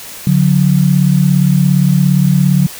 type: tone pair together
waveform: sine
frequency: 143.7 / 181.05 Hz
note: D3 / F#3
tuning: -37 / -37 cents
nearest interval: major third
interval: 400 cents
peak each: -10 dBFS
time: 0.27-2.67 s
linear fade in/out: 2 ms
effects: white hiss -30 dBFS RMS until 2.79 s